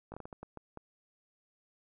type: slowing click train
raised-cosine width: 1 ms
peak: -30 dBFS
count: 9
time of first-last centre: 0.12-0.773 s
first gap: 19 ms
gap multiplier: 1.4
effects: none